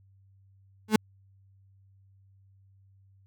35% pulse tone with exponential growth, 216 Hz, A3, 32 cents flat, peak -12 dBFS, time 0.88-0.96 s, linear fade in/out 5 ms, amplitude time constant 17 ms, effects added 97 Hz sine -57 dBFS peak until 3.26 s

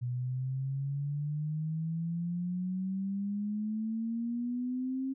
sine exponential sweep, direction up, 121.7 to 268.6 Hz, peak -31 dBFS, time 0.01-5.14 s, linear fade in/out 20 ms, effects none

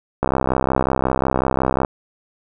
click train, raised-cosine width 1 ms, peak -3 dBFS, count 107, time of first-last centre 0.23-1.848 s, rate 65.5 Hz, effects none

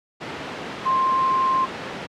sine tone in noise, 1052 Hz, C6, 9 cents sharp, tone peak -17 dBFS, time 0.85-1.66 s, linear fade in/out 20 ms, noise pink, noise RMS -29 dBFS, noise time 0.2-2.07 s, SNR +9 dB, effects high-pass 200 Hz 12 dB/octave + low-pass 3000 Hz 12 dB/octave

